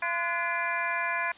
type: harmonic tone with a mistuned harmonic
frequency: 341.4 Hz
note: F4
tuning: 39 cents flat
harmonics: 2 / 3 / 4 / 5 / 6 / 7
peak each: -36 / -32 / -36 / -32 / -36 / -34 dBFS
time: 0.02-1.32 s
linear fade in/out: 5 ms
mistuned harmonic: 4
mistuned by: +120 cents
effects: white hiss -51 dBFS RMS until 1.37 s + resampled to 8000 Hz